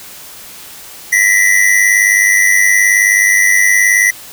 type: tone pair together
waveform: square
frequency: 1921 / 2020 Hz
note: B6 / B6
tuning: -48 / +39 cents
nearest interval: minor second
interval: 87 cents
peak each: -11 dBFS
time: 1.12-4.11 s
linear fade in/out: 10 ms
effects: white hiss -33 dBFS RMS until 4.32 s